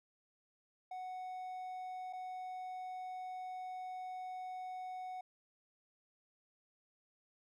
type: tone with dropouts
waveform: triangle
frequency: 740 Hz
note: F#5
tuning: in tune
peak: -40 dBFS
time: 0.91-5.21 s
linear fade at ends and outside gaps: 5 ms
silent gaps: 2.128-2.132 s
effects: none